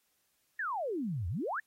sine exponential two-way sweep, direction down then up, 1864.7 to 79.2 to 1864.7 Hz, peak -32 dBFS, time 0.59-1.6 s, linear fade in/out 5 ms, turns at 1.28 s, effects white hiss -75 dBFS RMS until 1.66 s + AAC 48 kbps

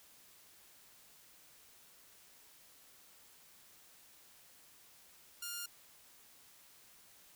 5% pulse tone, 1409 Hz, F6, 15 cents sharp, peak -29 dBFS, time 5.42-5.66 s, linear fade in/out 5 ms, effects white hiss -62 dBFS RMS until 7.35 s

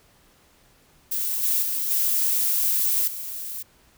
violet noise with level steps, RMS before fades -26 / -22 / -26 / -22 / -33 dBFS, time 1.11-3.63 s, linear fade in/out 10 ms, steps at 1.43 / 1.62 / 1.9 / 3.07 s, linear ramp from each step 10 ms, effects pink hiss -58 dBFS RMS until 3.97 s

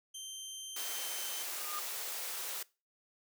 20% pulse tone with pitch glide, 3133 to 3090 Hz, G7 to G7, -2 to -26 cents, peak -37 dBFS, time 0.14-1.43 s, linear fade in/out 10 ms, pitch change -24 cents, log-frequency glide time 0.8-1.26 s
white high-pass noise, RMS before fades -40 dBFS, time 0.76-2.63 s, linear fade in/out 5 ms, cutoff 370 Hz, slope 24 dB/octave
sine tone with exponential growth, 1219 Hz, D#6, 36 cents flat, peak -36 dBFS, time 1.39-1.79 s, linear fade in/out 2 ms, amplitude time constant 85 ms
effects noise-tail reverb RT60 0.3 s tail -22 dB re dry

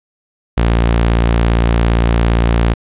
sawtooth tone, 57.5 Hz, A#1, 23 cents flat, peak -6 dBFS, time 0.57-2.74 s, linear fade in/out 10 ms, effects resampled to 8000 Hz + 8-bit

